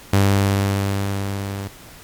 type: tone with level ramp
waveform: sawtooth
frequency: 99 Hz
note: G2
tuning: 18 cents sharp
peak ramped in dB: -8 to -22 dBFS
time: 0.13-1.68 s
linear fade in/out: 5 ms
effects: pink hiss -42 dBFS RMS until 2.03 s + MP3 96 kbps